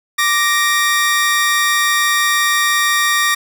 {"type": "tone pair together", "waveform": "sawtooth", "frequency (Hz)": [1175.5, 1866], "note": ["D6", "A#6"], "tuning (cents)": [1, 1], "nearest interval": "minor sixth", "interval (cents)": 800, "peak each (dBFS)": [-13, -11], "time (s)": [0.18, 3.35], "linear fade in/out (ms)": 10, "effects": []}